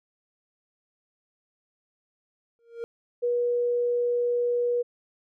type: tone with exponential growth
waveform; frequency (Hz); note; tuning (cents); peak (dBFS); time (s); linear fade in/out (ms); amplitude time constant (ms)
triangle; 466.2; A#4; 0; -26; 2.59-2.84; 0; 54
type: tone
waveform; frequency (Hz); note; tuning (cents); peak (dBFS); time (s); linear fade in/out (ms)
sine; 483; B4; -39; -22; 3.22-4.83; 20
effects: none